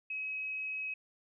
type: tone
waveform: sine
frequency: 2551 Hz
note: D#7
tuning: 43 cents sharp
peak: -35 dBFS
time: 0.1-0.94 s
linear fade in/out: 5 ms
effects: none